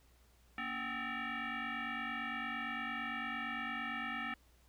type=tone with frequency modulation; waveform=sine; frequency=233.1 Hz; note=A#3; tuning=in tune; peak=-37 dBFS; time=0.58-4.34 s; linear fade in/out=2 ms; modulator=515 Hz; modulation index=4.5; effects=added 60 Hz sine -65 dBFS peak until 4.68 s + pink hiss -70 dBFS RMS until 4.68 s